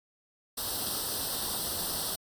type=noise with comb filter; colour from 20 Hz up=white; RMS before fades=-33 dBFS; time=0.57-2.16 s; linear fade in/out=10 ms; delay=0.22 ms; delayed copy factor=+0.85; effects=AAC 64 kbps